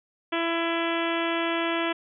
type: harmonic tone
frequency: 334.1 Hz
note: E4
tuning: 23 cents sharp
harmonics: 1 / 2 / 3 / 4 / 5 / 6 / 7 / 8 / 9 / 10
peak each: -28 / -31 / -33 / -34 / -35 / -36 / -36 / -37 / -38 / -38 dBFS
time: 0.32-1.93 s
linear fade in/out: 10 ms
effects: none